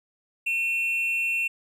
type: tone pair together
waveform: triangle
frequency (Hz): 2448 / 2700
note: D#7 / E7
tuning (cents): -29 / +41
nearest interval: major second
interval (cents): 170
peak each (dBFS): -31 / -22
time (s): 0.46-1.48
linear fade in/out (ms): 10
effects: resampled to 32000 Hz